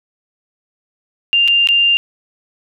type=tone with dropouts; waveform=sine; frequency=2794 Hz; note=F7; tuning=in tune; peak=-9 dBFS; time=1.33-1.97 s; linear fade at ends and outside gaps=0 ms; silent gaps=1.477-1.482 / 1.673-1.688 s; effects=none